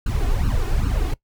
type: noise with flanger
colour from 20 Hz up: brown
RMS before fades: -20 dBFS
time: 0.06-1.14 s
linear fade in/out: 5 ms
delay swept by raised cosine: 0.71 to 2.81 ms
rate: 2.5 Hz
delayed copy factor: +0.95
effects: noise-tail reverb RT60 0.1 s tail -21 dB re dry